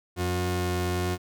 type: tone pair together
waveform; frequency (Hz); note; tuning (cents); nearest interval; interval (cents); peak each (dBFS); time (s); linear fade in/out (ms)
sawtooth; 89.85 / 179.7; F2 / F3; +50 / +50; octave; 1200; -23; 0.16-1.18; 50
effects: none